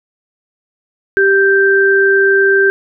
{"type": "tone pair together", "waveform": "sine", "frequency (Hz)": [392, 1568], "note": ["G4", "G6"], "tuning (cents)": [0, 0], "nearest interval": "2 octaves", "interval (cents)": 2400, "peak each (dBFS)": -10, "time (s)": [1.17, 2.7], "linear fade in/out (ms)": 0, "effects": []}